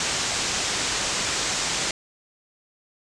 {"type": "low-pass noise", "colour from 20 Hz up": "white", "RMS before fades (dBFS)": -26, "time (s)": [0, 1.91], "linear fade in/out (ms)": 2, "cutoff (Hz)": 7900, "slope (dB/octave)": 48, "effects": []}